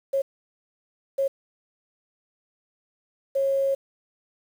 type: tone bursts at uneven times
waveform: sine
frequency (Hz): 546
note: C#5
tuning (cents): -26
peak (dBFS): -20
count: 3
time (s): 0.13-0.22 / 1.18-1.28 / 3.35-3.75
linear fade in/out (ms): 10
effects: 8-bit